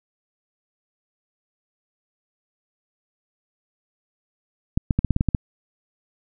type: clicks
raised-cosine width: 5 ms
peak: -6 dBFS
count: 9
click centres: 4.775 / 4.908 / 4.99 / 5.047 / 5.107 / 5.164 / 5.209 / 5.287 / 5.348 s
effects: none